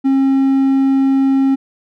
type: tone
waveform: triangle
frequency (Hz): 269.7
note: C#4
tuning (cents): -47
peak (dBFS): -8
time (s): 0.04-1.56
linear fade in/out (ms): 20
effects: none